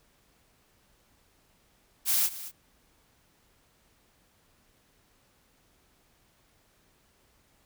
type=noise with echo; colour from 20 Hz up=blue; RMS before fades=-25 dBFS; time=2.05-2.3 s; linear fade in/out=50 ms; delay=220 ms; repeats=1; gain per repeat=-15 dB; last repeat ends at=2.52 s; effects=pink hiss -66 dBFS RMS until 7.65 s